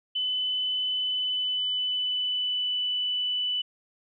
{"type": "tone with pitch glide", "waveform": "sine", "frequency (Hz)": [3012, 2983], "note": ["F#7", "F#7"], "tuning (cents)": [30, 13], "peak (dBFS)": -25, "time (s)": [0.15, 3.62], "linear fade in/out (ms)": 10, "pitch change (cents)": -17, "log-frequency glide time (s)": [0.9, 2.79], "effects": []}